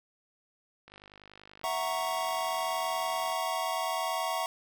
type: click train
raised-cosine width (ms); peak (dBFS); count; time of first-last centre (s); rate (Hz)
0.3; -34; 124; 0.88-3.32; 50.4
type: chord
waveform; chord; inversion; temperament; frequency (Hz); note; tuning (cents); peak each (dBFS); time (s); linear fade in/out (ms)
square; F# dominant seventh; third; equal; 659.3 / 740 / 932.3 / 1108.7; E5 / F#5 / A#5 / C#6; 0 / 0 / 0 / 0; -36; 1.64-4.46; 0
effects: none